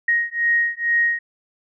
sine beating tone pair, 1874 / 1876.2 Hz, A#6 / A#6, +9 / +11 cents, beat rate 2.2 Hz, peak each -20 dBFS, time 0.08-1.19 s, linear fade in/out 5 ms, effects none

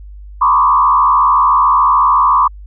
sine tone with frequency modulation, 1080 Hz, C#6, 45 cents flat, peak -7 dBFS, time 0.41-2.48 s, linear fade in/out 10 ms, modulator 73.7 Hz, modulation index 1.5, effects added 50 Hz sine -30 dBFS peak until 2.66 s

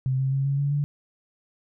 sine tone with pitch steps, 130.9 / 133.57 / 136.3 / 139.08 / 141.93 / 144.82 Hz, C3 / C3 / C#3 / C#3 / C#3 / D3, +1 / +36 / -29 / +6 / +41 / -24 cents, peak -21 dBFS, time 0.06-0.84 s, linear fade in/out 0 ms, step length 130 ms, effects none

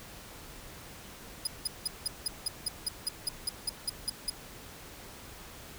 25% pulse tone bursts, 4983 Hz, D#8, 2 cents sharp, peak -23 dBFS, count 15, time 1.45-4.3 s, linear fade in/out 5 ms, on 22 ms, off 180 ms, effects pink hiss -48 dBFS RMS until 5.78 s

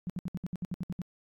sine tone bursts, 179.1 Hz, F3, 44 cents sharp, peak -31 dBFS, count 11, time 0.07-1.017 s, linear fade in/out 0 ms, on 27 ms, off 65 ms, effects AAC 64 kbps

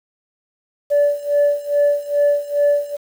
sine tone with tremolo, 579 Hz, D5, 25 cents flat, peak -9 dBFS, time 0.9-2.97 s, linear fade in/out 20 ms, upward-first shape sine, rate 2.4 Hz, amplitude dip 90%, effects tanh soft clip ceiling -9 dBFS + 7-bit

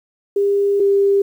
sine tone pair in turn, 401.5 / 397.8 Hz, G4 / G4, +41 / +25 cents, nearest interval unison, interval 16 cents, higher first, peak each -13 / -11 dBFS, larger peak second, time 0.36-0.8 / 0.8-1.22 s, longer first, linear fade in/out 5 ms, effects 8-bit

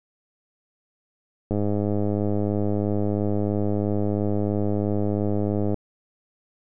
click train, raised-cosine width 2 ms, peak -12 dBFS, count 437, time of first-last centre 1.51-5.743 s, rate 103 Hz, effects none

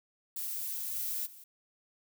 violet noise with level steps, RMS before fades -37 / -35 / -52 dBFS, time 0.36-1.44 s, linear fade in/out 5 ms, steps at 0.94 / 1.25 s, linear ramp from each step 20 ms, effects none

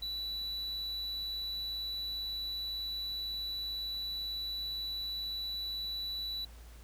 triangle tone, 3951 Hz, B7, in tune, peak -34 dBFS, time 0.02-6.45 s, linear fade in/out 5 ms, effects added 57 Hz sine -49 dBFS peak until 6.83 s + pink hiss -59 dBFS RMS until 6.83 s

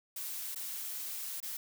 blue noise with dropouts, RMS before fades -40 dBFS, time 0.16-1.57 s, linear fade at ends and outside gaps 5 ms, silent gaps 0.548-0.558 / 1.403-1.427 s, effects none

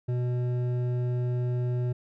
sine tone with hard clipping, 123.47 Hz, B2, in tune, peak -27 dBFS, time 0.08-1.93 s, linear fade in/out 10 ms, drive 9 dB, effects none

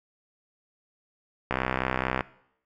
click train, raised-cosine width 0.5 ms, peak -10 dBFS, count 46, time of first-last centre 1.51-2.208 s, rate 64.5 Hz, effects noise-tail reverb RT60 0.7 s tail -19 dB re dry

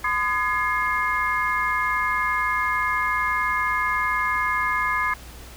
sine tone cluster, 1016 / 1227 / 1683 / 2130 Hz, B5 / D#6 / G#6 / C7, +49 / -25 / +23 / +30 cents, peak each -26 dBFS, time 0.04-5.14 s, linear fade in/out 5 ms, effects added 60 Hz sine -41 dBFS peak until 5.56 s + pink hiss -44 dBFS RMS until 5.56 s

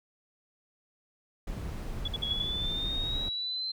brown noise, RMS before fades -36 dBFS, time 1.47-3.29 s, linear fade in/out 5 ms
sine tone bursts, 3395 Hz, G#7, 37 cents sharp, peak -30 dBFS, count 5, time 2.05-2.419 s, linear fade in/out 5 ms, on 29 ms, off 56 ms
sine linear sweep, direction up, 3322 to 4119 Hz, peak -31 dBFS, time 2.22-3.72 s, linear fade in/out 10 ms
effects none

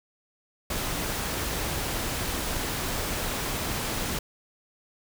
pink noise, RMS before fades -30 dBFS, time 0.7-4.19 s, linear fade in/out 5 ms, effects none

